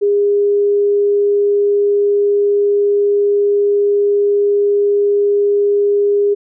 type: tone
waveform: sine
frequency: 407.3 Hz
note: G#4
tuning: 34 cents flat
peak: -10 dBFS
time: 0.01-6.35 s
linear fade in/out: 20 ms
effects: none